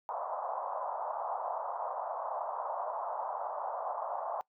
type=band-pass noise; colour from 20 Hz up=pink; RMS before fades=-37 dBFS; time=0.09-4.41 s; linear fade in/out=0 ms; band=610 to 1100 Hz; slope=48 dB/octave; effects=noise-tail reverb RT60 0.1 s tail -22 dB re dry